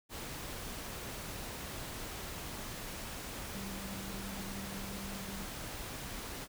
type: tone in noise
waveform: sine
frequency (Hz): 196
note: G3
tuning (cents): 0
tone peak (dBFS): -44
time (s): 3.51-5.47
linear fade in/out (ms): 50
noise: pink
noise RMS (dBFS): -43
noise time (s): 0.09-6.48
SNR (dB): -4
effects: none